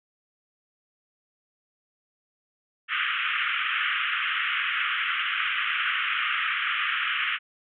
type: band-pass noise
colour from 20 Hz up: pink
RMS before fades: -27 dBFS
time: 2.88-7.39 s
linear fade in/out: 50 ms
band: 1200 to 3200 Hz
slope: 96 dB/octave
effects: none